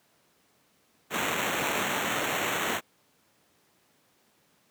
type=noise with sample-and-hold; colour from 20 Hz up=white; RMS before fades=-29 dBFS; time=1.1-2.81 s; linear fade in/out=50 ms; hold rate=4900 Hz; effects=pink hiss -66 dBFS RMS until 4.7 s + high-pass 150 Hz 12 dB/octave